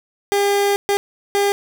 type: tone bursts at uneven times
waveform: 30% pulse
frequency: 403 Hz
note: G4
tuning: 48 cents sharp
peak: -12 dBFS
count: 3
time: 0.32-0.76 / 0.89-0.97 / 1.35-1.52 s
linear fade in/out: 0 ms
effects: none

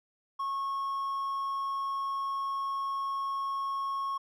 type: tone with hard clipping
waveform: triangle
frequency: 1095 Hz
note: C#6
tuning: 22 cents flat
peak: -31 dBFS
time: 0.39-4.18 s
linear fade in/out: 10 ms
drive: 5 dB
effects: none

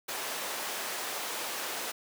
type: high-pass noise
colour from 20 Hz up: pink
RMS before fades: -36 dBFS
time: 0.08-1.92 s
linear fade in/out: 10 ms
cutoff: 530 Hz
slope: 12 dB/octave
effects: none

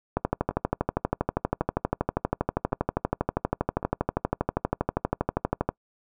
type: two click trains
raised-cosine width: 1 ms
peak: -20 / -9 dBFS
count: 4 / 70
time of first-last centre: 0.51-3.829 / 0.17-5.69 s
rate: 0.904 / 12.5 Hz
effects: noise-tail reverb RT60 0.1 s tail -24 dB re dry

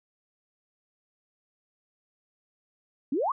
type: exponential sweep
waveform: sine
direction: up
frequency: 246.9 to 1195 Hz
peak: -24 dBFS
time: 3.12-3.32 s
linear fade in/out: 5 ms
effects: none

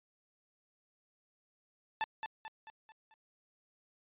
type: tone with echo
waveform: sawtooth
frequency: 880 Hz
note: A5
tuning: in tune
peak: -27 dBFS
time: 2.01-2.04 s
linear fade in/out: 0 ms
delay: 220 ms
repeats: 5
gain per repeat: -6 dB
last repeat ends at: 3.14 s
effects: resampled to 8000 Hz

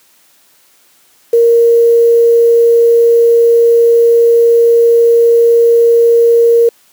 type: tone with quantisation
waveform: sine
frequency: 466.2 Hz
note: A#4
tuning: in tune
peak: -4 dBFS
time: 1.33-6.69 s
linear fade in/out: 5 ms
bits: 5
effects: white hiss -49 dBFS RMS until 6.92 s + high-pass 150 Hz 12 dB/octave

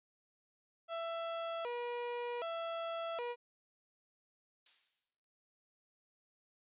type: tone with vibrato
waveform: 30% pulse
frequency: 566 Hz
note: C#5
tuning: 36 cents sharp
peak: -35 dBFS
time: 0.88-3.36 s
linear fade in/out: 50 ms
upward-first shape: square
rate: 0.65 Hz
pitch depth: 280 cents each way
type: noise with exponential decay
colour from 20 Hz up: violet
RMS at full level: -46 dBFS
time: 4.66-5.26 s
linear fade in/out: 2 ms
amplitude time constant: 130 ms
effects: resampled to 8000 Hz

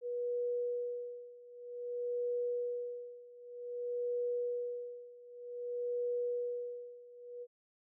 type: tone with tremolo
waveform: sine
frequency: 485.5 Hz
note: B4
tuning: 30 cents flat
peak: -32 dBFS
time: 0.01-7.47 s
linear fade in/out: 50 ms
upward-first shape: sine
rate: 0.53 Hz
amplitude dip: 90%
effects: none

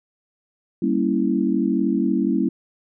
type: chord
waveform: sine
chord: G diminished seventh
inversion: none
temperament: equal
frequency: 196 / 233.1 / 277.2 / 329.6 Hz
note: G3 / Bb3 / Db4 / Fb4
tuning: 0 / 0 / 0 / 0 cents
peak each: -23 dBFS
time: 0.82-2.49 s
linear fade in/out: 5 ms
effects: none

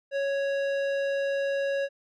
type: tone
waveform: square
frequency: 554.4 Hz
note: C#5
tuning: in tune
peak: -26 dBFS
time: 0.11-1.89 s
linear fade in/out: 50 ms
effects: low-pass 3000 Hz 12 dB/octave

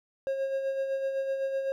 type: tone with tremolo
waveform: triangle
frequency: 540 Hz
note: C#5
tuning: 45 cents flat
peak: -24 dBFS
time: 0.27-1.72 s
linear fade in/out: 0 ms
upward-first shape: sine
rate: 7.9 Hz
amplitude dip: 45%
effects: none

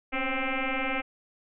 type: tone with frequency modulation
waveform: sine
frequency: 1046.5 Hz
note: C6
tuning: in tune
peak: -26 dBFS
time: 0.12-1.02 s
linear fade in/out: 20 ms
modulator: 264 Hz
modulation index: 5.9
effects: none

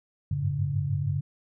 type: tone cluster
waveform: sine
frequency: 94 / 100.2 / 106.8 / 142 Hz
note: F#2 / G2 / G#2 / C#3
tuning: +28 / +38 / +49 / +42 cents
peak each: -32 / -33 / -33 / -27 dBFS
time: 0.31-1.21 s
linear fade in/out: 5 ms
effects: none

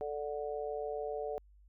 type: harmonic tone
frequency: 146.83 Hz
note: D3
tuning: in tune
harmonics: 3 / 4 / 5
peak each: -38 / -40 / -42 dBFS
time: 0.01-1.38 s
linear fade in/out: 0 ms
effects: added 50 Hz sine -58 dBFS peak until 1.68 s

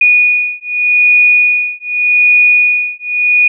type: beating tone pair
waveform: sine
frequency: 2460 / 2460.84 Hz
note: D#7 / D#7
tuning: -20 / -20 cents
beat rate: 0.84 Hz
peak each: -10 dBFS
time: 0.01-3.48 s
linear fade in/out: 5 ms
effects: none

